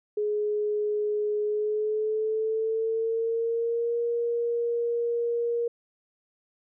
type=tone with pitch glide; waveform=sine; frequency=419.6 to 471 Hz; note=G#4 to A#4; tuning=+18 to +18 cents; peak=-24 dBFS; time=0.17-5.68 s; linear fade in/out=5 ms; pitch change=+200 cents; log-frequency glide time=1.44-3.97 s; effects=none